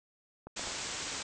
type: clicks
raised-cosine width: 1 ms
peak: -30 dBFS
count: 3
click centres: 0.47 / 0.595 / 0.673 s
type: low-pass noise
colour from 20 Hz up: white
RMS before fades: -39 dBFS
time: 0.56-1.23 s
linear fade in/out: 10 ms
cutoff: 8100 Hz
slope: 96 dB/octave
effects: none